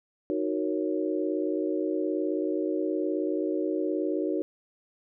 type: chord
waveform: sine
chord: D# minor seventh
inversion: none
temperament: equal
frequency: 311.1 / 370 / 466.2 / 554.4 Hz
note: D#4 / F#4 / A#4 / C#5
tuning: 0 / 0 / 0 / 0 cents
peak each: -29 / -30 / -34 / -34 dBFS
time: 0.3-4.42 s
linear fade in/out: 0 ms
effects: none